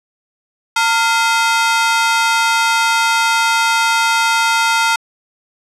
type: ring-modulated tone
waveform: sawtooth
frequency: 1152 Hz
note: D6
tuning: 34 cents flat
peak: -5 dBFS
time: 0.76-4.96 s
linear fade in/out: 5 ms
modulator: 243 Hz
effects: low-pass 9000 Hz 12 dB/octave